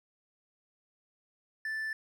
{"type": "tone", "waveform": "triangle", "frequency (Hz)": 1760, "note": "A6", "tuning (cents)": 0, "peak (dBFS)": -31, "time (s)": [1.65, 1.93], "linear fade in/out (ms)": 2, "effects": []}